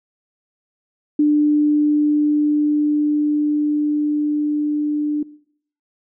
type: tone with level ramp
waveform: sine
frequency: 297.6 Hz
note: D4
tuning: 23 cents sharp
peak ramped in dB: -11 to -17 dBFS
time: 1.19-5.23 s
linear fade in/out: 5 ms
effects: noise-tail reverb RT60 0.6 s tail -20 dB re dry